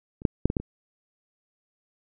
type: clicks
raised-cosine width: 3 ms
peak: -28 / -6 / -6 / -14 / -11 / -22 dBFS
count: 6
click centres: 0.219 / 0.252 / 0.456 / 0.501 / 0.568 / 0.6 s
effects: none